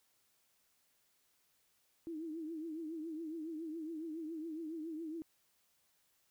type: tone with vibrato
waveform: sine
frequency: 320.4 Hz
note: E4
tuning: 49 cents flat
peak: -40 dBFS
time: 2.07-5.22 s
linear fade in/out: 0 ms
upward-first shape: triangle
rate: 7.2 Hz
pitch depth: 110 cents each way
effects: white hiss -75 dBFS RMS until 6.3 s